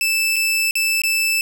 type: tone with dropouts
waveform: sawtooth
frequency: 2637 Hz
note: E7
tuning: in tune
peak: -13 dBFS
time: 0.01-1.41 s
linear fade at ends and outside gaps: 1 ms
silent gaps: 0.36-0.364 / 0.71-0.754 / 1.018-1.036 s
effects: none